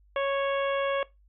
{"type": "harmonic tone", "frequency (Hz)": 553, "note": "C#5", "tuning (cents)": -4, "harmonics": [1, 2, 3, 4, 5, 6], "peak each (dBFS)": [-26, -32, -36, -38, -40, -42], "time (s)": [0.16, 1.03], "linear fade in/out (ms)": 2, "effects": ["noise-tail reverb RT60 0.2 s tail -20 dB re dry", "added 50 Hz sine -57 dBFS peak until 1.28 s"]}